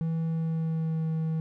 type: tone with pitch glide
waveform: triangle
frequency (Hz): 163.1 to 160.11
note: E3 to D#3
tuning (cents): -18 to +50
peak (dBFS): -24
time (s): 0.01-1.4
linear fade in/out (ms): 0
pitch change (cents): -32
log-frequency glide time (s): 0.25-1.08
effects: none